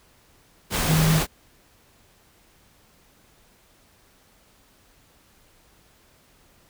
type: tone in noise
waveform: sine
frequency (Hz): 158.3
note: D#3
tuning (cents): +30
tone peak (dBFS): -17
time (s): 0.86-1.22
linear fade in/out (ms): 50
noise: pink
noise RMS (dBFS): -24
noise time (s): 0.7-1.27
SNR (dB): +4
effects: pink hiss -58 dBFS RMS until 6.69 s

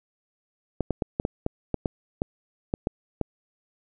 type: clicks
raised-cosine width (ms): 2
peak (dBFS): -11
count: 12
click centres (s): 0.807 / 0.907 / 1.022 / 1.199 / 1.251 / 1.464 / 1.743 / 1.858 / 2.219 / 2.739 / 2.871 / 3.213
effects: none

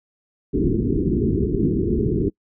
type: low-pass noise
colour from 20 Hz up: white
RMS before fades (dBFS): -20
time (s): 0.53-2.3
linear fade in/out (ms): 20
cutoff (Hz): 420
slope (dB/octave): 96
effects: noise-tail reverb RT60 0.1 s tail -26 dB re dry

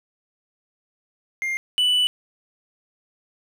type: tone pair in turn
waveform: triangle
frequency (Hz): 2113 / 2974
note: C7 / F#7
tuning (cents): +16 / +8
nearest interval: tritone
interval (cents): 592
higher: second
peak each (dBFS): -21 / -15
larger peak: second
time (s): 1.42-1.57 / 1.78-2.07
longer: second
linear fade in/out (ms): 0
effects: none

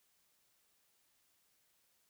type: silence
effects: white hiss -75 dBFS RMS until 2.09 s

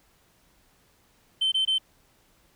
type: tone bursts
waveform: sine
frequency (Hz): 3089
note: G7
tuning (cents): -26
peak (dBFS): -19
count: 3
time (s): 1.41-1.784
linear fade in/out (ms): 10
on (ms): 110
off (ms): 22
effects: tanh soft clip ceiling -19 dBFS + pink hiss -63 dBFS RMS until 2.55 s

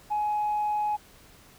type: tone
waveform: sine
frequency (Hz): 840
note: G#5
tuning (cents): +19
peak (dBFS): -23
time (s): 0.1-0.97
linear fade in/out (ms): 20
effects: tanh soft clip ceiling -21 dBFS + pink hiss -54 dBFS RMS until 1.58 s

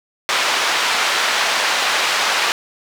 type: band-pass noise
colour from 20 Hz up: pink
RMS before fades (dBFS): -18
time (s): 0.29-2.52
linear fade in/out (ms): 0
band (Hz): 920 to 4900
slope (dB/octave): 12
effects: none

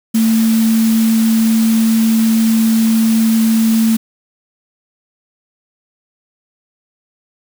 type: tone in noise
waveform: sine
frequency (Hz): 224.1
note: A3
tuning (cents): +32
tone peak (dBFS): -9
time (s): 0.14-3.97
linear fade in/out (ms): 10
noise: white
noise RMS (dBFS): -25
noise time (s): 0.14-3.97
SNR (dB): +13
effects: none

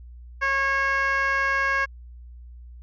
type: tone with band-pass filter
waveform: 15% pulse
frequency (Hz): 546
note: C#5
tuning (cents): -26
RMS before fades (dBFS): -23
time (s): 0.41-1.86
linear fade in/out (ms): 20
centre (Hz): 1600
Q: 1.9
effects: added 60 Hz sine -40 dBFS peak until 2.82 s + resampled to 16000 Hz

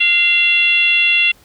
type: tone with frequency modulation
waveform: sine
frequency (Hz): 2738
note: F7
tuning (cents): -35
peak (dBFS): -10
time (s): 0-1.32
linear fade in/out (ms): 10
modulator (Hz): 660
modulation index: 0.78
effects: pink hiss -50 dBFS RMS until 1.44 s

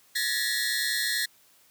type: tone cluster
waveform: sawtooth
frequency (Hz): 1694 / 1836 / 1945 / 4219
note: G#6 / A#6 / B6 / C8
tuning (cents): +34 / -27 / -27 / +14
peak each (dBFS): -29 / -28 / -29 / -27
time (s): 0.15-1.26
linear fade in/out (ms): 10
effects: white hiss -60 dBFS RMS until 1.7 s + high-pass 80 Hz 12 dB/octave

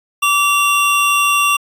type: tone pair together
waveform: square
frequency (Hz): 1157.9 / 2754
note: D6 / F7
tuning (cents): -25 / -25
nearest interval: octave + minor third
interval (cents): 1500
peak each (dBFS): -15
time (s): 0.22-1.57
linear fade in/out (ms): 10
effects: resampled to 32000 Hz

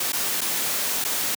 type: noise with dropouts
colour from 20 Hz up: white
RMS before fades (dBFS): -25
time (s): 0-1.35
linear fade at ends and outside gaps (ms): 5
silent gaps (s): 0.122-0.13 / 0.409-0.414 / 1.042-1.048
effects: high-pass 150 Hz 12 dB/octave

